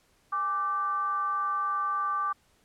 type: tone with frequency modulation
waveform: sine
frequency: 1174.7 Hz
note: D6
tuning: in tune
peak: -26 dBFS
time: 0.32-2.33 s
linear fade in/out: 10 ms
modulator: 354 Hz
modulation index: 0.43
effects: pink hiss -66 dBFS RMS until 2.64 s + low-pass 12000 Hz 12 dB/octave